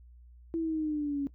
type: exponential sweep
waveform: sine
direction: down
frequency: 332.8 to 277.2 Hz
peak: -28 dBFS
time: 0.54-1.27 s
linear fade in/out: 0 ms
effects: noise-tail reverb RT60 0.1 s tail -18 dB re dry + added 60 Hz sine -51 dBFS peak until 1.34 s